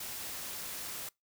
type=noise; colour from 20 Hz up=white; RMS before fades=-41 dBFS; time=0-1.09 s; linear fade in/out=5 ms; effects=noise-tail reverb RT60 0.2 s tail -25 dB re dry